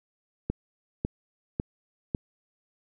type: click train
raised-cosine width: 3 ms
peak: -14 dBFS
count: 4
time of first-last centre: 0.5-2.148 s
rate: 1.82 Hz
effects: none